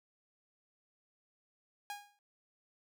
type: tone with exponential decay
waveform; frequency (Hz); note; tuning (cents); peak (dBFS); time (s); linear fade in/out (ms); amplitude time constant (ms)
sawtooth; 819; G#5; -24; -34; 1.9-2.19; 1; 61
effects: none